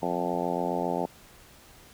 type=harmonic tone with a mistuned harmonic; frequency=87.31 Hz; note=F2; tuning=in tune; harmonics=2 / 3 / 4 / 5 / 6 / 7 / 8 / 9 / 10; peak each=-35 / -35 / -35 / -35 / -35 / -35 / -35 / -35 / -35 dBFS; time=0.02-1.06 s; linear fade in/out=5 ms; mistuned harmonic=2; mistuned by=+21 cents; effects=pink hiss -53 dBFS RMS until 1.93 s